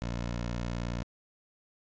15% pulse tone, 59 Hz, A#1, 22 cents sharp, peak -26 dBFS, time 0.02-1.03 s, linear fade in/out 0 ms, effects resampled to 16000 Hz

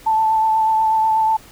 sine tone with vibrato, 880 Hz, A5, in tune, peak -13 dBFS, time 0.06-1.37 s, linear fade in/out 10 ms, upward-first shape triangle, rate 8.2 Hz, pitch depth 21 cents each way, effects pink hiss -44 dBFS RMS until 1.51 s

